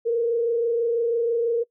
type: tone with frequency modulation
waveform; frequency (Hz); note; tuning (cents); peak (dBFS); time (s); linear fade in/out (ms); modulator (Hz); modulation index
sine; 466.2; A#4; 0; -19; 0.05-1.64; 20; 26.1; 0.51
effects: noise-tail reverb RT60 0.1 s tail -22 dB re dry